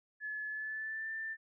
sine tone with pitch glide, 1714 to 1779.6 Hz, A6 to A6, -46 to +19 cents, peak -37 dBFS, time 0.2-1.37 s, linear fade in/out 50 ms, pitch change +65 cents, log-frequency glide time 0.47-1.1 s, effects none

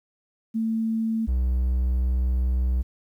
sine / triangle tone pair in turn, 223.8 / 62.8 Hz, A3 / B1, +30 / +30 cents, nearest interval octave + minor seventh, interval 2200 cents, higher first, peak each -22 / -18 dBFS, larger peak second, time 0.54-1.27 / 1.27-2.83 s, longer second, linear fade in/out 20 ms, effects 10-bit

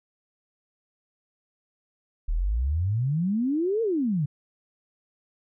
sine exponential two-way sweep, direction up then down, 36 to 470 to 136.2 Hz, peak -22 dBFS, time 2.28-4.26 s, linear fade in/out 10 ms, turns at 3.82 s, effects none

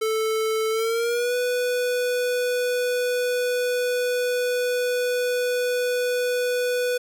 square tone with pitch glide, 440 to 493.9 Hz, A4 to B4, 0 to 0 cents, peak -22 dBFS, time 0.01-6.98 s, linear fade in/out 10 ms, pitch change +200 cents, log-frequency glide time 0.7-1.35 s, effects none

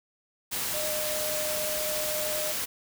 sine tone in noise, 611 Hz, D#5, 32 cents flat, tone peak -32 dBFS, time 0.73-2.53 s, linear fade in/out 20 ms, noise white, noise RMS -31 dBFS, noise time 0.51-2.66 s, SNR -4 dB, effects none

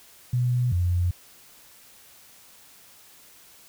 sine tone pair in turn, 123.47 / 88.4 Hz, B2 / F2, 0 / +22 cents, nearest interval tritone, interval 578 cents, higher first, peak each -20 dBFS, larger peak neither, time 0.33-0.72 / 0.72-1.11 s, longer neither, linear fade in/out 5 ms, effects white hiss -52 dBFS RMS until 3.68 s

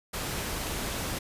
pink noise, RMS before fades -33 dBFS, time 0.13-1.19 s, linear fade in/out 10 ms, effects resampled to 32000 Hz

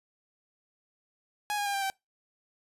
sawtooth tone with pitch steps, 832 / 817.7 / 803.7 / 789.9 / 776.3 Hz, G#5 / G#5 / G5 / G5 / G5, +3 / -27 / +43 / +13 / -17 cents, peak -25 dBFS, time 1.5-1.9 s, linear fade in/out 0 ms, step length 80 ms, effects noise-tail reverb RT60 0.2 s tail -25 dB re dry + resampled to 32000 Hz

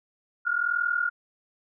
sine tone pair together, 1400 / 1441 Hz, F6 / F#6, +4 / -46 cents, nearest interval unison, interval 50 cents, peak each -26 dBFS, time 0.45-1.1 s, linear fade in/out 20 ms, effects none

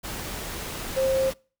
sine tone in noise, 531 Hz, C5, 25 cents sharp, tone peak -20 dBFS, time 0.96-1.31 s, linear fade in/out 20 ms, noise pink, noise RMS -34 dBFS, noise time 0.03-1.34 s, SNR +11 dB, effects noise-tail reverb RT60 0.4 s tail -26 dB re dry

